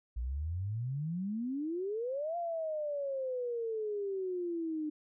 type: exponential two-way sweep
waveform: sine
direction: up then down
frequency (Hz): 56.3 to 698.5 to 300.6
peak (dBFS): -33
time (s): 0.16-4.9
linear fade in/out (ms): 10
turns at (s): 2.37
effects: none